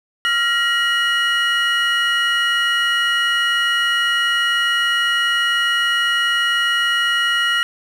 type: tone cluster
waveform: triangle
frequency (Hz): 1386 / 1898 / 2905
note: F6 / A#6 / F#7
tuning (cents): -14 / +31 / -32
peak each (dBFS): -18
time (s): 0.25-7.63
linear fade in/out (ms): 0
effects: none